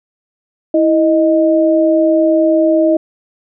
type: tone pair together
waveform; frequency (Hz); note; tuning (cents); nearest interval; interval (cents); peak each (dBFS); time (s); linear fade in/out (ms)
sine; 326.8 / 622.3; E4 / D#5; -15 / 0; major seventh; 1115; -11; 0.74-2.97; 5
effects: none